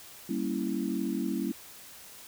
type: chord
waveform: sine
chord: G diminished seventh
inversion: none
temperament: equal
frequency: 196 / 233.1 / 277.2 / 329.6 Hz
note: G3 / Bb3 / Db4 / Fb4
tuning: 0 / 0 / 0 / 0 cents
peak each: -34 dBFS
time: 0.29-1.52 s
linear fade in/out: 5 ms
effects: white hiss -49 dBFS RMS until 2.27 s